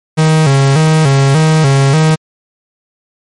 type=tone with vibrato; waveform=45% pulse; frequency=146.83 Hz; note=D3; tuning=in tune; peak=-6 dBFS; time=0.17-2.16 s; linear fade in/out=20 ms; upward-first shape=square; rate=1.7 Hz; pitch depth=120 cents each way; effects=MP3 48 kbps